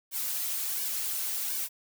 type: noise with flanger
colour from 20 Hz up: blue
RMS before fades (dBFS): -32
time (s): 0.11-1.69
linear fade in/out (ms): 50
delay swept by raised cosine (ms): 1.5 to 4.9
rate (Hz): 1.4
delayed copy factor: -0.95
effects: none